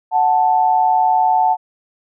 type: tone pair together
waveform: sine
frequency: 740 / 880 Hz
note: F#5 / A5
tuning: 0 / 0 cents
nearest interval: minor third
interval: 300 cents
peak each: -14 dBFS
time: 0.11-1.57 s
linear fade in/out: 50 ms
effects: none